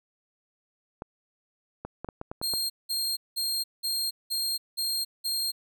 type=clicks; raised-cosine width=1 ms; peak=-21 dBFS; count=8; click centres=1.021 / 1.85 / 2.046 / 2.088 / 2.214 / 2.315 / 2.415 / 2.537 s
type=tone bursts; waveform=sawtooth; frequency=4212 Hz; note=C8; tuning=11 cents sharp; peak=-24 dBFS; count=7; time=2.42-5.52 s; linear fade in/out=20 ms; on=280 ms; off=190 ms
effects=none